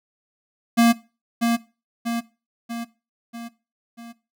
square tone with echo, 233.1 Hz, A#3, in tune, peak -13 dBFS, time 0.77-0.93 s, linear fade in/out 20 ms, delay 640 ms, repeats 5, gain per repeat -5 dB, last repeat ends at 4.13 s, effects noise-tail reverb RT60 0.3 s tail -18 dB re dry

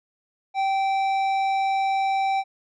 sine tone with tanh clipping, 777 Hz, G5, 16 cents flat, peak -22 dBFS, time 0.54-2.44 s, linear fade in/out 50 ms, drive 11 dB, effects none

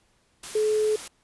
sine tone in noise, 428.5 Hz, A4, 46 cents flat, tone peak -20 dBFS, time 0.55-0.96 s, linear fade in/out 5 ms, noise white, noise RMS -38 dBFS, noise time 0.43-1.08 s, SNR +15 dB, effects pink hiss -66 dBFS RMS until 1.23 s + resampled to 24000 Hz

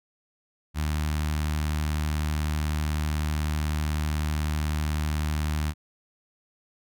sawtooth tone with notch filter, 76 Hz, D#2, 40 cents flat, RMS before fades -27 dBFS, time 0.74-5.74 s, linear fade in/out 50 ms, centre 470 Hz, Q 0.73, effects none

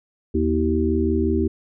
harmonic tone with a mistuned harmonic, 80.1 Hz, E2, 49 cents flat, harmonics 1 / 3 / 4 / 5, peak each -23 / -23 / -23 / -23 dBFS, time 0.34-1.48 s, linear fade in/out 10 ms, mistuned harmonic 5, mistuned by -64 cents, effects none

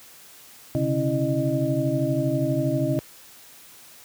sine tone cluster, 129.4 / 141.9 / 273.5 / 327.1 / 613 Hz, C3 / C#3 / C#4 / E4 / D#5, -19 / +41 / -23 / -13 / -26 cents, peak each -27 dBFS, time 0.75-2.99 s, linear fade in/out 0 ms, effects white hiss -48 dBFS RMS until 4.04 s + high-pass 60 Hz 12 dB/octave

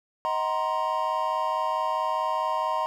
triangle chord, C half-diminished seventh, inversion first, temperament just, 627.9 / 753.5 / 941.9 / 1046.5 Hz, Eb5 / Gb5 / Bb5 / C6, +16 / +31 / +18 / 0 cents, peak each -29 / -32 / -26 / -27 dBFS, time 0.25-2.86 s, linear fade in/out 0 ms, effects none

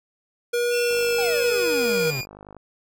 square tone with vibrato, 478.2 Hz, A#4, 44 cents sharp, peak -21 dBFS, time 0.53-2.11 s, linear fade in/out 10 ms, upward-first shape triangle, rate 1.2 Hz, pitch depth 14 cents each way
25% pulse tone with pitch glide, 2690 to 2424 Hz, E7 to D#7, +34 to -46 cents, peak -24 dBFS, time 0.7-2.26 s, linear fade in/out 50 ms, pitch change -180 cents, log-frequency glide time 0.95-2.03 s
click train, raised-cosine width 1 ms, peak -28 dBFS, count 85, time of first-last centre 0.91-2.567 s, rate 50.7 Hz
45% pulse exponential sweep, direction down, 822 to 123.47 Hz, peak -28 dBFS, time 1.18-2.21 s, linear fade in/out 5 ms
effects none

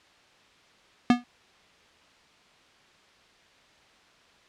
square tone with exponential decay, 243.1 Hz, B3, 27 cents flat, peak -13 dBFS, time 1.1-1.24 s, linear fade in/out 2 ms, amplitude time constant 29 ms, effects white hiss -58 dBFS RMS until 4.48 s + low-pass 4000 Hz 12 dB/octave

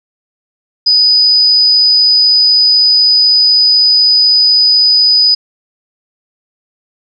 sine tone, 4978 Hz, D#8, in tune, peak -5 dBFS, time 0.86-5.35 s, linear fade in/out 10 ms, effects none

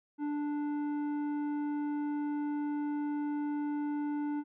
sine tone with tanh clipping, 293.7 Hz, D4, in tune, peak -33 dBFS, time 0.18-4.44 s, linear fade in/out 50 ms, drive 10 dB, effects none

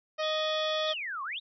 harmonic tone, 622.3 Hz, D#5, in tune, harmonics 1 / 2 / 3 / 4 / 5 / 6 / 7 / 8 / 9, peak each -30 / -36 / -40 / -42 / -44 / -46 / -47 / -48 / -49 dBFS, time 0.18-0.94 s, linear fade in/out 20 ms
sine tone, 3400 Hz, G#7, 40 cents sharp, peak -33 dBFS, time 0.22-0.93 s, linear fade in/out 20 ms
sine exponential two-way sweep, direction down then up, 3951 to 1046.5 to 3951 Hz, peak -33 dBFS, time 0.87-1.4 s, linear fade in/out 20 ms, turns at 1.23 s
effects none

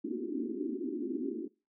pink band-pass noise, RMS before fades -36 dBFS, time 0.04-1.48 s, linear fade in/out 10 ms, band 230 to 390 Hz, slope 96 dB/octave, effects noise-tail reverb RT60 0.3 s tail -22 dB re dry

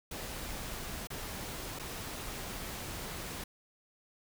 pink noise with dropouts, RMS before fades -41 dBFS, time 0.11-3.44 s, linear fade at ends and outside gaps 5 ms, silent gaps 1.072-1.102 / 1.79-1.795 s, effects none

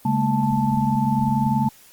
sine tone cluster, 137.7 / 208.3 / 228.7 / 878 Hz, C#3 / G#3 / A#3 / A5, -11 / +5 / -33 / -4 cents, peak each -23 dBFS, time 0.05-1.69 s, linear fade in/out 5 ms, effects white hiss -50 dBFS RMS until 1.92 s + Opus 24 kbps

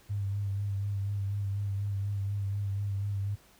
sine tone with vibrato, 100 Hz, G2, 35 cents sharp, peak -29 dBFS, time 0.09-3.36 s, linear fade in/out 20 ms, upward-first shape sine, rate 4.1 Hz, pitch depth 32 cents each way, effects pink hiss -60 dBFS RMS until 3.59 s

